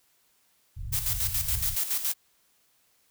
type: low-pass noise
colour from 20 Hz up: white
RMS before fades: -35 dBFS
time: 0.76-1.76 s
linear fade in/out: 20 ms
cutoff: 120 Hz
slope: 48 dB/octave
type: noise with tremolo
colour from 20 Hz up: blue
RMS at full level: -27 dBFS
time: 0.92-2.14 s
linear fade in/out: 20 ms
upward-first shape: square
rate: 7.1 Hz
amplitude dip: 60%
effects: white hiss -67 dBFS RMS until 3.1 s